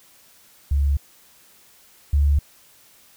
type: tone pair in turn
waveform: sine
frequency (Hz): 70.5 / 71.69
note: C#2 / D2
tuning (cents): +30 / -41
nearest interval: unison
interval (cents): 29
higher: second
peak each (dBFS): -16 / -14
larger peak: second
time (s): 0.71-0.97 / 2.13-2.39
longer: neither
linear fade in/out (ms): 5
effects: white hiss -53 dBFS RMS until 3.16 s